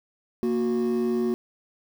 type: tone pair together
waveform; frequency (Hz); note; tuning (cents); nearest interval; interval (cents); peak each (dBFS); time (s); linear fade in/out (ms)
triangle; 233 / 366.4; A#3 / F#4; -1 / -17; minor sixth; 784; -22; 0.43-1.34; 0
effects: tanh soft clip ceiling -15 dBFS + 8-bit